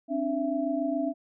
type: tone cluster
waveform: sine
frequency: 267.7 / 294.8 / 667 Hz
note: C4 / D4 / E5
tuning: +40 / +7 / +20 cents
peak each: -30 dBFS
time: 0.08-1.14 s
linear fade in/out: 50 ms
effects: none